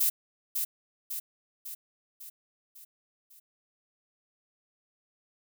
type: noise with echo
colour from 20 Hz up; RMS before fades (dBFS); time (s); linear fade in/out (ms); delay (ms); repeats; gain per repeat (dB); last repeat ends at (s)
violet; -25; 0-0.1; 10; 550; 6; -5; 3.4
effects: none